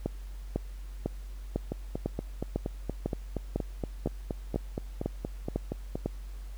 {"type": "two click trains", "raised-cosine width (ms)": 2, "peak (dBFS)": [-15, -18], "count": [13, 19], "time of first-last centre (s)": [[0.06, 6.06], [1.72, 5.955]], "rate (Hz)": [2, 4.25], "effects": ["added 47 Hz sine -38 dBFS peak until 6.57 s", "pink hiss -58 dBFS RMS until 6.57 s"]}